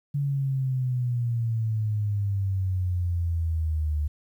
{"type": "exponential sweep", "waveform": "sine", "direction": "down", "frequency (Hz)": [143.4, 74], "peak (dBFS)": -23, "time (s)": [0.14, 4.08], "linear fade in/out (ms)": 10, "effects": ["10-bit"]}